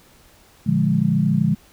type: chord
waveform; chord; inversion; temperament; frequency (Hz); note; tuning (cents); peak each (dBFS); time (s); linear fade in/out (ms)
sine; Bb dominant seventh; none; equal; 116.54 / 146.83 / 174.61 / 207.7; Bb2 / D3 / F3 / Ab3; 0 / 0 / 0 / 0; -26 / -20 / -20 / -20; 0.66-1.55; 10
effects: pink hiss -52 dBFS RMS until 1.72 s